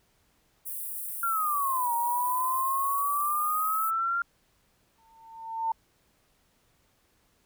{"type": "high-pass noise", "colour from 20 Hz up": "white", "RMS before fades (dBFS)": -36, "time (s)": [0.65, 3.91], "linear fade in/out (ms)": 20, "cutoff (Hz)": 9100, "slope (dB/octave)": 48}
{"type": "exponential two-way sweep", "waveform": "sine", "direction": "down then up", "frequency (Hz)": [1396.9, 934, 1396.9], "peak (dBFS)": -25, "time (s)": [1.23, 4.22], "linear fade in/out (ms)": 2, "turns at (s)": 1.94}
{"type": "tone with exponential growth", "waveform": "sine", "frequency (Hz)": 902, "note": "A5", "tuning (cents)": 43, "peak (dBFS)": -23, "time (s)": [4.98, 5.72], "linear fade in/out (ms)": 5, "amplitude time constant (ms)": 160}
{"effects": ["pink hiss -68 dBFS RMS until 7.45 s"]}